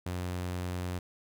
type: tone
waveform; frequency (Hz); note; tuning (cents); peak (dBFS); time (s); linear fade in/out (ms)
sawtooth; 90; F#2; -47; -29; 0.06-0.99; 5
effects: none